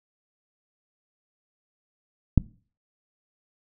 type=click; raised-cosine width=5 ms; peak=-3 dBFS; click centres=2.377 s; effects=noise-tail reverb RT60 0.4 s tail -21 dB re dry